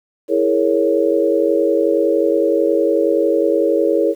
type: chord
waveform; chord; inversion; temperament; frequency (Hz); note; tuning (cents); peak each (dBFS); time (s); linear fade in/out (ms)
sine; A# half-diminished seventh; second; equal; 329.6 / 415.3 / 466.2 / 554.4; E4 / G#4 / A#4 / C#5; 0 / 0 / 0 / 0; -18; 0.28-4.15; 50
effects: 8-bit